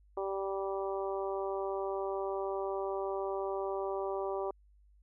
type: harmonic tone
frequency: 194.7 Hz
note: G3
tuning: 12 cents flat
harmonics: 2 / 3 / 4 / 5 / 6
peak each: -35 / -39 / -41 / -43 / -45 dBFS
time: 0.17-4.51 s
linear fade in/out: 5 ms
effects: added 50 Hz sine -60 dBFS peak until 5.02 s